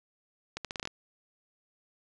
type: accelerating click train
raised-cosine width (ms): 0.2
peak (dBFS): -18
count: 8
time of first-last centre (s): 0.57-0.874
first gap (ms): 77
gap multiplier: 0.8
effects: resampled to 22050 Hz